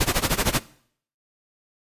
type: noise with tremolo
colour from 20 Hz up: pink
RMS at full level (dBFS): -19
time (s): 0-0.6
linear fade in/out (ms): 10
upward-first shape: sine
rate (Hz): 13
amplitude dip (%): 90
effects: noise-tail reverb RT60 0.6 s tail -20 dB re dry + resampled to 32000 Hz